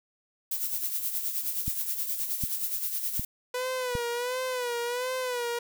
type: noise with tremolo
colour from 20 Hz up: violet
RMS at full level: -29 dBFS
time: 0.51-3.25 s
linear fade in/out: 5 ms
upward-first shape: sine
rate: 9.5 Hz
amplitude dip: 55%
type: click train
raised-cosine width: 5 ms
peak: -20 dBFS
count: 4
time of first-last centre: 1.68-3.953 s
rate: 1.32 Hz
type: tone with vibrato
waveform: sawtooth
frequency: 493.9 Hz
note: B4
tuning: in tune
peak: -25 dBFS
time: 3.54-5.59 s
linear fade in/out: 5 ms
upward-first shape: sine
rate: 1.4 Hz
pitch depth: 75 cents each way
effects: none